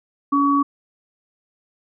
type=tone pair together; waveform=sine; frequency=282.4 / 1130.4 Hz; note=C#4 / C#6; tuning=+32 / +34 cents; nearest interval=2 octaves; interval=2402 cents; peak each=-17 dBFS; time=0.32-0.63 s; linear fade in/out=10 ms; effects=none